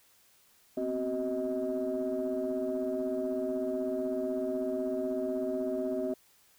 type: tone cluster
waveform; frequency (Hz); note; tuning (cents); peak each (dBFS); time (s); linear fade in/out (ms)
sine; 248 / 264.1 / 378.1 / 628; B3 / C4 / F#4 / D#5; +7 / +16 / +38 / +16; -40 / -34 / -33 / -33; 0.77-6.14; 5
effects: tanh soft clip ceiling -23 dBFS + white hiss -64 dBFS RMS until 6.58 s